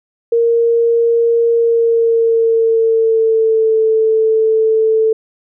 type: tone with pitch glide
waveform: sine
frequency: 465 to 441.4 Hz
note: A#4 to A4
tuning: -4 to +5 cents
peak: -9 dBFS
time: 0.32-5.13 s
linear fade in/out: 5 ms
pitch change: -91 cents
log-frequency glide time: 1.52-3.79 s
effects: none